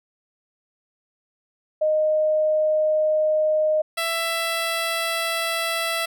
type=tone pair in turn; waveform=sine / 10% pulse; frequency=618 / 664.7 Hz; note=D#5 / E5; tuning=-12 / +14 cents; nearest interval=minor second; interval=126 cents; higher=second; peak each=-17 / -14 dBFS; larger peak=second; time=1.81-3.82 / 3.97-6.06 s; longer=second; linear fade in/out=10 ms; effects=none